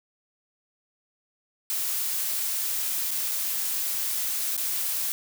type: noise with dropouts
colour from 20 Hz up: blue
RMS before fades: -28 dBFS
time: 1.7-5.12 s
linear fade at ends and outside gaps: 0 ms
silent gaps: 3.107-3.114 / 3.313-3.317 / 4.567-4.577 s
effects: none